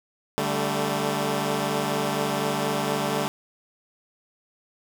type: chord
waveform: 10% pulse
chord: D suspended fourth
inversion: none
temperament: equal with one note detuned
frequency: 145.23 / 196 / 220 Hz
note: D3 / G3 / A3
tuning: -19 / 0 / 0 cents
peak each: -20 dBFS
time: 0.38-3.28 s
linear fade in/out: 0 ms
effects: none